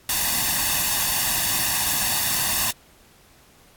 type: noise with comb filter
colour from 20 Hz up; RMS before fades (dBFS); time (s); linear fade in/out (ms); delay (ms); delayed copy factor
white; -22; 0.09-2.71; 2; 1.1; +0.75
effects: pink hiss -54 dBFS RMS until 3.76 s + AAC 64 kbps